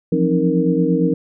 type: tone cluster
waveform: sine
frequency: 170.5 / 179.2 / 265.7 / 311.4 / 465.6 Hz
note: F3 / F3 / C4 / D#4 / A#4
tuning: -41 / +45 / +27 / +2 / -2 cents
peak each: -20 dBFS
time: 0.12-1.14 s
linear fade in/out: 5 ms
effects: none